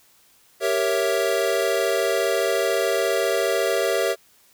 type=chord; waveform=square; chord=G diminished seventh; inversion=none; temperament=equal; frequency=392 / 466.2 / 554.4 / 659.3 Hz; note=G4 / Bb4 / Db5 / Fb5; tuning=0 / 0 / 0 / 0 cents; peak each=-26 dBFS; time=0.6-4.16 s; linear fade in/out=50 ms; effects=white hiss -57 dBFS RMS until 4.53 s